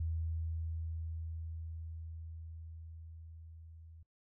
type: tone with level ramp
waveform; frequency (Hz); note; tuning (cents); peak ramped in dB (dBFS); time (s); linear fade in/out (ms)
sine; 81.3; E2; -23; -33 to -52; 0-4.03; 5
effects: noise-tail reverb RT60 0.1 s tail -22 dB re dry